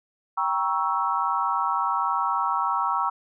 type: chord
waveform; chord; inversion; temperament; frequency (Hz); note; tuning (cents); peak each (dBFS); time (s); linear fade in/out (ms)
sine; G diminished seventh; none; equal with one note detuned; 784 / 947.5 / 1108.7 / 1318.5; G5 / Bb5 / Db6 / Fb6; 0 / +28 / 0 / 0; -30 / -26 / -27 / -27; 0.37-3.1; 10
effects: none